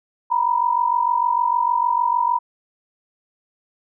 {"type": "tone pair together", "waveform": "sine", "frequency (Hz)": [941.2, 987.8], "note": ["A#5", "B5"], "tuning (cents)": [16, 0], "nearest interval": "minor second", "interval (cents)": 84, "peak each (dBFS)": -19, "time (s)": [0.3, 2.39], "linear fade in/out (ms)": 20, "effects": []}